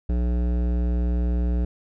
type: tone with hard clipping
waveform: sine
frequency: 60.1 Hz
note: B1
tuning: 46 cents flat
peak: -22 dBFS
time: 0.09-1.65 s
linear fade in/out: 5 ms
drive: 15 dB
effects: none